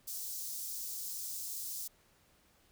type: high-pass noise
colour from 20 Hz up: white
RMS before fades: -41 dBFS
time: 0.07-1.88 s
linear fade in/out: 10 ms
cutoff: 4900 Hz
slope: 24 dB/octave
effects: pink hiss -68 dBFS RMS until 2.71 s